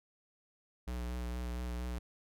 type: tone with vibrato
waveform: square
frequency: 60.7 Hz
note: B1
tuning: 29 cents flat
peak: -37 dBFS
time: 0.87-1.99 s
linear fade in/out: 10 ms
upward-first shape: sine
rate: 4.3 Hz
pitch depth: 26 cents each way
effects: none